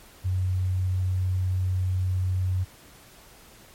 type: tone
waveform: sine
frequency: 92.5 Hz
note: F#2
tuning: in tune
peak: -22 dBFS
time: 0.24-2.65 s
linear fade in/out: 20 ms
effects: pink hiss -51 dBFS RMS until 3.74 s + MP3 64 kbps